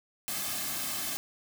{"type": "noise with comb filter", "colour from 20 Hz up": "white", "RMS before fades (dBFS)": -34, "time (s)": [0.28, 1.17], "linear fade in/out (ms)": 0, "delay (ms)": 2.1, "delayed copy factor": -0.75, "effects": []}